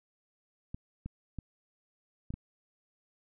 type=clicks; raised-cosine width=5 ms; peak=-26 dBFS; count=5; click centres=0.745 / 1.06 / 1.387 / 2.305 / 2.34 s; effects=none